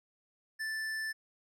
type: tone with hard clipping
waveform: sine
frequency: 1760 Hz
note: A6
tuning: in tune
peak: -36 dBFS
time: 0.59-1.13 s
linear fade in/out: 20 ms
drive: 12 dB
effects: none